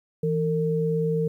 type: tone pair together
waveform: sine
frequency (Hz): 163.18 / 454.4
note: E3 / A#4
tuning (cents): -17 / -44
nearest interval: octave + tritone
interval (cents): 1773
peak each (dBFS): -24 / -24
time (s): 0.23-1.28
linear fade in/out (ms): 5
effects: 10-bit